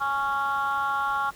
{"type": "chord", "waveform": "sine", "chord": "Db major", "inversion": "second", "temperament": "just", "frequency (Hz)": [831.5, 1108.7, 1385.9], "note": ["Ab5", "Db6", "F6"], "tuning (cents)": [2, 0, -14], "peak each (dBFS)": [-27, -26, -26], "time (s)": [0, 1.31], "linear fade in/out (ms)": 20, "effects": ["tanh soft clip ceiling -18 dBFS", "pink hiss -49 dBFS RMS until 1.35 s"]}